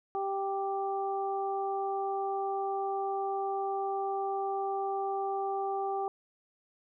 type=harmonic tone; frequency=392 Hz; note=G4; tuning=in tune; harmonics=1 / 2 / 3; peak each=-34 / -32 / -41 dBFS; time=0.15-6.08 s; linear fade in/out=0 ms; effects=none